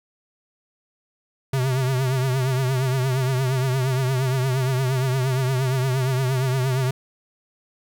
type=tone with vibrato; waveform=square; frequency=130.4 Hz; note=C3; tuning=5 cents flat; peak=-20 dBFS; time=1.53-6.91 s; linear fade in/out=5 ms; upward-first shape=triangle; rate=8.6 Hz; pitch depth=87 cents each way; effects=10-bit